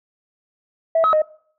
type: tone with pitch steps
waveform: sine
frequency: 654 / 1280 / 618 Hz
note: E5 / D#6 / D#5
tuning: -14 / +49 / -12 cents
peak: -12 dBFS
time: 0.95-1.22 s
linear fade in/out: 5 ms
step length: 90 ms
effects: noise-tail reverb RT60 0.6 s tail -24 dB re dry + tanh soft clip ceiling -9 dBFS